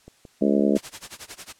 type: click train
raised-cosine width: 2 ms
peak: -29 dBFS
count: 5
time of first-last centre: 0.08-0.768 s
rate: 5.81 Hz
type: harmonic tone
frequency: 70.4 Hz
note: C#2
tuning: 27 cents sharp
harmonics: 3 / 4 / 5 / 6 / 7 / 8 / 9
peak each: -21 / -23 / -25 / -27 / -28 / -29 / -30 dBFS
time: 0.41-0.78 s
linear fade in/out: 10 ms
type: noise with tremolo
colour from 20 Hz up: white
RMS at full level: -35 dBFS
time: 0.75-1.53 s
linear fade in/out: 10 ms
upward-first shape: sine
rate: 11 Hz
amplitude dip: 95%
effects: white hiss -59 dBFS RMS until 1.59 s + low-pass 9000 Hz 12 dB/octave